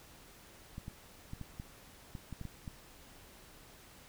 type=clicks; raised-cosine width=5 ms; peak=-30 dBFS; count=10; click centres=0.781 / 0.881 / 1.334 / 1.413 / 1.599 / 2.152 / 2.327 / 2.413 / 2.453 / 2.678 s; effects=pink hiss -57 dBFS RMS until 4.08 s